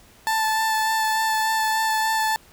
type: tone with vibrato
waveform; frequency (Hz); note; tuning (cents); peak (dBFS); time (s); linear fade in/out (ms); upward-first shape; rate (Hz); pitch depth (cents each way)
30% pulse; 880; A5; 0; -17; 0.27-2.36; 0; sine; 3.4; 14
effects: pink hiss -52 dBFS RMS until 2.52 s